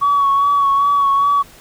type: tone with vibrato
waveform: sine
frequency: 1124 Hz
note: C#6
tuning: 24 cents sharp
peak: -10 dBFS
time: 0.01-1.43 s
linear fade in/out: 20 ms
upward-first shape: sine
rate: 2.5 Hz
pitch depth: 29 cents each way
effects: tanh soft clip ceiling -7 dBFS + pink hiss -43 dBFS RMS until 1.6 s